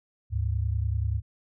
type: tone pair together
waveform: sine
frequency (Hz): 73.42 / 103.76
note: D2 / G#2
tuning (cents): 0 / -1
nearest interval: tritone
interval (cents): 599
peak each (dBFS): -27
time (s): 0.3-1.22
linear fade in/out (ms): 50
effects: none